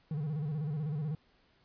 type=tone with vibrato; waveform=triangle; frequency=150.4 Hz; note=D3; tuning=42 cents sharp; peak=-30 dBFS; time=0.11-1.15 s; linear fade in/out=2 ms; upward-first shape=square; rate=16 Hz; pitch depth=94 cents each way; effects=pink hiss -68 dBFS RMS until 1.64 s + resampled to 11025 Hz